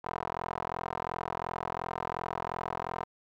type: tone with band-pass filter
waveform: 15% pulse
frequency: 42.81 Hz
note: F1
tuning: 34 cents flat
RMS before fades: -36 dBFS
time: 0.04-3.05 s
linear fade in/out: 10 ms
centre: 920 Hz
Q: 2.6
effects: none